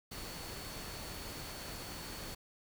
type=tone in noise; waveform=sine; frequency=4435 Hz; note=C#8; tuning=in tune; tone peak=-52 dBFS; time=0.11-2.35 s; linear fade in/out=10 ms; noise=pink; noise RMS=-45 dBFS; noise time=0.11-2.35 s; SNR=-10 dB; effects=none